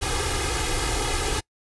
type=noise with comb filter; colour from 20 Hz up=pink; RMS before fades=-25 dBFS; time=0.01-1.41 s; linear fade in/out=20 ms; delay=2.4 ms; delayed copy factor=+0.9; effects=noise-tail reverb RT60 0.1 s tail -25 dB re dry + resampled to 24000 Hz